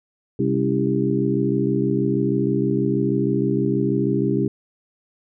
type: harmonic tone with a mistuned harmonic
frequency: 66.3 Hz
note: C2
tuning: 23 cents sharp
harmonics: 2 / 3 / 4 / 5 / 6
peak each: -24 / -24 / -24 / -24 / -24 dBFS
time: 0.39-4.48 s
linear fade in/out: 5 ms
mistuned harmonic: 4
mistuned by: +80 cents
effects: none